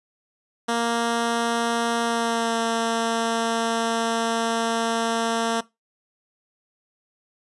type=tone with pitch glide; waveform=10% pulse; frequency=233.1 to 228.8 Hz; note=A#3 to A#3; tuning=0 to -32 cents; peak=-13 dBFS; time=0.68-5.61 s; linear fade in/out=10 ms; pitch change=-32 cents; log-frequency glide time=2.03-2.58 s; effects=noise-tail reverb RT60 0.2 s tail -19 dB re dry + resampled to 24000 Hz